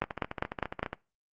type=two click trains; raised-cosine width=0.5 ms; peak=-19 / -12 dBFS; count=14 / 5; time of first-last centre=0.04-0.93 / 0.02-0.83 s; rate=14.6 / 4.94 Hz; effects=noise-tail reverb RT60 0.3 s tail -22 dB re dry + Opus 24 kbps